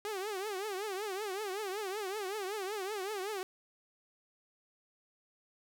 sawtooth tone with vibrato, 401 Hz, G4, 39 cents sharp, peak -32 dBFS, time 0.05-3.43 s, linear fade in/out 0 ms, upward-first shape triangle, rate 5.3 Hz, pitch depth 180 cents each way, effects none

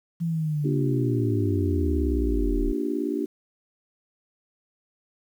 sine linear sweep, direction down, 169.9 to 32.7 Hz, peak -23 dBFS, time 0.2-2.73 s, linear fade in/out 20 ms
sine chord, G minor seventh, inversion first, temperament just, 235.2 / 294 / 352.8 / 392 Hz, Bb3 / D4 / F4 / G4, +16 / +2 / +18 / 0 cents, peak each -32 / -27 / -31 / -31 dBFS, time 0.64-3.26 s, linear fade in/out 10 ms
effects 9-bit

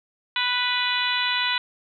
harmonic tone, 493.9 Hz, B4, in tune, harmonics 2 / 3 / 4 / 5 / 6 / 7 / 8, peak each -29 / -29 / -29 / -29 / -29 / -29 / -29 dBFS, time 0.36-1.58 s, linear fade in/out 2 ms, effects none

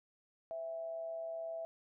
sine tone with amplitude modulation, 659.3 Hz, E5, in tune, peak -37 dBFS, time 0.51-1.65 s, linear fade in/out 0 ms, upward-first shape sine, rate 142 Hz, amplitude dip 40%, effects none

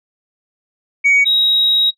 sine tone pair in turn, 2247 / 3809 Hz, C#7 / A#7, +23 / +37 cents, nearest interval major sixth, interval 914 cents, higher second, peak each -7 / -10 dBFS, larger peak first, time 1.04-1.25 / 1.25-1.91 s, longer second, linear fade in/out 20 ms, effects noise-tail reverb RT60 0.1 s tail -18 dB re dry + tanh soft clip ceiling -6 dBFS

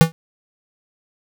square tone with exponential decay, 163.3 Hz, E3, 16 cents flat, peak -3 dBFS, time 0.01-0.12 s, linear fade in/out 0 ms, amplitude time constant 23 ms, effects none

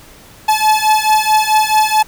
45% pulse beating tone pair, 860 / 864.6 Hz, A5 / A5, -40 / -31 cents, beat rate 4.6 Hz, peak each -13 dBFS, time 0.48-2.03 s, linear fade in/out 10 ms, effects pink hiss -41 dBFS RMS until 2.07 s

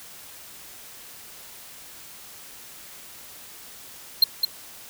square tone with echo, 4186 Hz, C8, in tune, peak -11 dBFS, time 4.22-4.24 s, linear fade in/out 5 ms, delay 210 ms, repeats 1, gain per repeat -6 dB, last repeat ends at 4.45 s, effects white hiss -44 dBFS RMS until 4.89 s

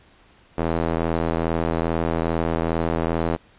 square tone with band-pass filter, 41.2 Hz, E1, in tune, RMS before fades -23 dBFS, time 0.57-3.37 s, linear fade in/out 20 ms, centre 530 Hz, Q 0.73, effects pink hiss -54 dBFS RMS until 3.58 s + resampled to 8000 Hz

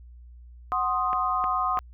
sine chord, C diminished, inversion second, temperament equal with one note detuned, 740 / 1051.3 / 1244.5 Hz, Gb5 / C6 / Eb6, 0 / +8 / 0 cents, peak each -29 / -27 / -26 dBFS, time 0.72-1.79 s, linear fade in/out 0 ms
clicks, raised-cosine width 0.5 ms, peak -20 dBFS, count 3, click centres 1.131 / 1.441 / 1.773 s
effects added 60 Hz sine -44 dBFS peak until 1.93 s

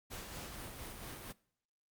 pink noise with tremolo, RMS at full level -45 dBFS, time 0.1-1.33 s, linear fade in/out 20 ms, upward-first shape sine, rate 4.3 Hz, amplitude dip 35%, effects noise-tail reverb RT60 0.6 s tail -22 dB re dry + Opus 48 kbps

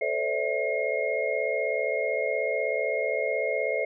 sine tone cluster, 438.2 / 515 / 571 / 650 / 2144 Hz, A4 / C5 / D5 / E5 / C7, -7 / -28 / -49 / -24 / +42 cents, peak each -31 dBFS, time 0.01-3.85 s, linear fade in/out 5 ms, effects none

